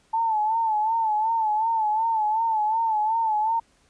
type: tone with vibrato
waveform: sine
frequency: 880 Hz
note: A5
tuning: in tune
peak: -20 dBFS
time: 0.13-3.6 s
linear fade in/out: 10 ms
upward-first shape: sine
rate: 2.7 Hz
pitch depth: 73 cents each way
effects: pink hiss -62 dBFS RMS until 3.89 s + resampled to 22050 Hz